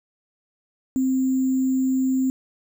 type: tone with sample-and-hold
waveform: sine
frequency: 261.6 Hz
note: C4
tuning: in tune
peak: -18 dBFS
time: 0.96-2.3 s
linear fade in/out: 0 ms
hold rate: 7350 Hz
effects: none